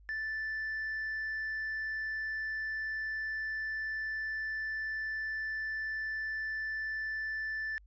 triangle tone with tanh clipping, 1759 Hz, A6, 1 cent flat, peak -34 dBFS, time 0.09-7.78 s, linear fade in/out 0 ms, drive 6 dB, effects added 50 Hz sine -55 dBFS peak until 7.86 s + resampled to 16000 Hz

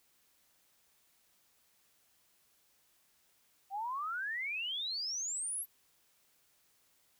sine exponential sweep, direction up, 758 to 11840 Hz, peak -35 dBFS, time 3.7-5.66 s, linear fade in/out 50 ms, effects white hiss -71 dBFS RMS until 7.19 s

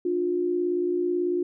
sine tone pair together, 297.3 / 355.5 Hz, D4 / F4, +21 / +31 cents, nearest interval minor third, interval 310 cents, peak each -30 / -23 dBFS, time 0.05-1.43 s, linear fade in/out 5 ms, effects none

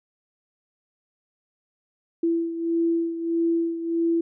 sine beating tone pair, 333.6 / 335.2 Hz, E4 / E4, +21 / +29 cents, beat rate 1.6 Hz, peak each -22 / -28 dBFS, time 2.23-4.21 s, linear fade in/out 5 ms, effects none

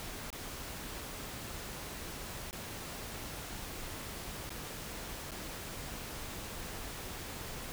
pink noise with dropouts, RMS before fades -43 dBFS, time 0-7.72 s, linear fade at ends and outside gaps 0 ms, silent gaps 0.303-0.328 / 2.51-2.529 / 4.494-4.504 / 5.309-5.317 s, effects none

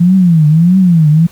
sine tone with vibrato, 168.9 Hz, E3, 42 cents sharp, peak -4 dBFS, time 0-1.27 s, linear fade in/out 10 ms, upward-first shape triangle, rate 1.6 Hz, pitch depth 230 cents each way, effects pink hiss -41 dBFS RMS until 1.31 s

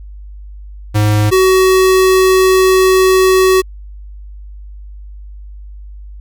square tone pair in turn, 105.4 / 375.6 Hz, G#2 / F#4, +26 / +26 cents, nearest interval octave + minor seventh, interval 2200 cents, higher second, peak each -9 / -7 dBFS, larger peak second, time 0.94-1.31 / 1.31-3.62 s, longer second, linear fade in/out 20 ms, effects added 50 Hz sine -28 dBFS peak until 6.2 s + MP3 96 kbps

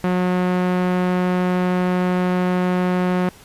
sawtooth tone with low-pass filter, 181.3 Hz, F#3, 35 cents flat, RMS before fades -19 dBFS, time 0.04-3.29 s, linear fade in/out 0 ms, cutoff 2100 Hz, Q 0.73, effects pink hiss -46 dBFS RMS until 3.44 s + resampled to 32000 Hz

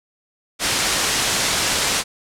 white low-pass noise, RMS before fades -20 dBFS, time 0.59-2.04 s, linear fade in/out 50 ms, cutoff 7400 Hz, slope 12 dB/octave, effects low-pass 12000 Hz 12 dB/octave

